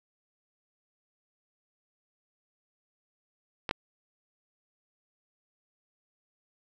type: clicks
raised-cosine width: 0.3 ms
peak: -15 / -11 dBFS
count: 2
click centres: 3.692 / 3.711 s
effects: none